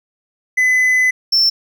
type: tone pair in turn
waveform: triangle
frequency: 2014 / 5377 Hz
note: B6 / E8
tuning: +33 / +33 cents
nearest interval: octave + perfect fourth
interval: 1700 cents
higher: second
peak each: -9 dBFS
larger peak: neither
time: 0.57-1.11 / 1.32-1.5 s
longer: first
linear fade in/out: 10 ms
effects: none